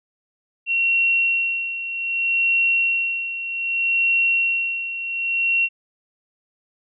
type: tone with tremolo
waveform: sine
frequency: 2733 Hz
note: F7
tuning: 38 cents flat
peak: -15 dBFS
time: 0.66-5.69 s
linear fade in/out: 50 ms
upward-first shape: sine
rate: 0.64 Hz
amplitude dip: 70%
effects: none